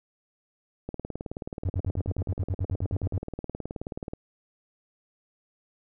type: click train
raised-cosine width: 2 ms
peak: -20 dBFS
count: 62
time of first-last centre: 0.89-4.135 s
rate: 18.8 Hz
type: tone bursts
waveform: triangle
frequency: 92.5 Hz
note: F#2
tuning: in tune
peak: -22 dBFS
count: 15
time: 1.65-3.182 s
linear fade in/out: 5 ms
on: 48 ms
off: 58 ms
effects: none